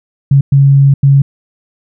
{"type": "tone bursts at uneven times", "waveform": "sine", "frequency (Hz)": 138.59, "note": "C#3", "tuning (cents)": 0, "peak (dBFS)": -3, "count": 3, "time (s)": [[0.31, 0.41], [0.52, 0.94], [1.03, 1.22]], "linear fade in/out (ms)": 5, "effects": []}